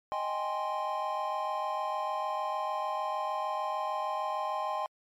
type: chord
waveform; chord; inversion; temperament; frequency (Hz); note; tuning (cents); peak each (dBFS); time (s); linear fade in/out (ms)
triangle; Ab major seventh; second; equal; 622.3 / 784 / 830.6 / 1046.5; Eb5 / G5 / Ab5 / C6; 0 / 0 / 0 / 0; -35 / -35 / -35 / -32; 0.12-4.86; 0
effects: MP3 64 kbps